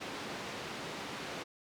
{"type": "band-pass noise", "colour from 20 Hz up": "pink", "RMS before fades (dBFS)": -42, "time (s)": [0, 1.44], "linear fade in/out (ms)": 20, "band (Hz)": [190, 4600], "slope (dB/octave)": 12, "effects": []}